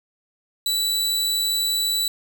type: tone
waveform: sawtooth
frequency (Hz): 3951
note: B7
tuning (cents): 0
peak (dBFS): -17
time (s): 0.66-2.08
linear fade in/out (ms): 2
effects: none